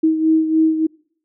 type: beating tone pair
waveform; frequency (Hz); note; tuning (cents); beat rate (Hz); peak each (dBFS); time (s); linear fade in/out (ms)
sine; 317.6 / 321; D#4 / E4; +36 / -46; 3.4; -13 / -20; 0.03-0.87; 10
effects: noise-tail reverb RT60 0.6 s tail -26 dB re dry